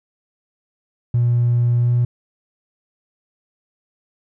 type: tone with pitch glide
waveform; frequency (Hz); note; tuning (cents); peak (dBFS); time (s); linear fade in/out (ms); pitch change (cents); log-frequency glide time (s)
triangle; 120 to 121.11; B2 to B2; -49 to -33; -10; 1.14-2.05; 5; +16; 1.79-1.91
effects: tanh soft clip ceiling -10 dBFS